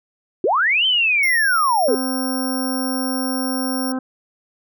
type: linear two-way sweep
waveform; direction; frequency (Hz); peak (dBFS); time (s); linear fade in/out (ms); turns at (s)
sine; up then down; 311.1 to 3136 to 381.6; -14; 0.44-1.95; 2; 0.86
type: tone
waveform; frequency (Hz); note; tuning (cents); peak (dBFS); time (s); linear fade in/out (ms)
10% pulse; 5550; F8; -12; -21; 1.23-3.92; 2
type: harmonic tone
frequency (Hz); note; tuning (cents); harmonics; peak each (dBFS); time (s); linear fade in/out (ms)
259; C4; -17; 1 / 2 / 3 / 4 / 5 / 6; -21 / -31 / -33 / -37 / -36 / -38; 1.88-3.99; 5
effects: none